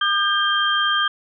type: tone cluster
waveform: sine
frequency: 1209 / 1592 / 3176 Hz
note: D6 / G6 / G7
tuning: +50 / +26 / +22 cents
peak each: -21 dBFS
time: 0.01-1.08 s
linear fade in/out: 5 ms
effects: none